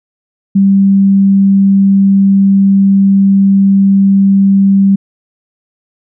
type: tone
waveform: sine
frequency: 196 Hz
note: G3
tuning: in tune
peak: -4 dBFS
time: 0.55-4.96 s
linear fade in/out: 10 ms
effects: none